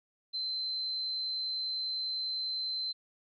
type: tone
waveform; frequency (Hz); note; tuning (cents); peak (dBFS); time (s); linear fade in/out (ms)
sine; 4085; C8; -42; -32; 0.33-2.93; 20
effects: none